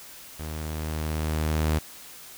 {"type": "tone with level ramp", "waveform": "sawtooth", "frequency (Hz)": 77.78, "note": "D#2", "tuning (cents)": 0, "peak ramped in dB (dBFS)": [-29, -17], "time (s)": [0.39, 1.79], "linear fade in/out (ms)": 10, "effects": ["white hiss -45 dBFS RMS until 2.37 s"]}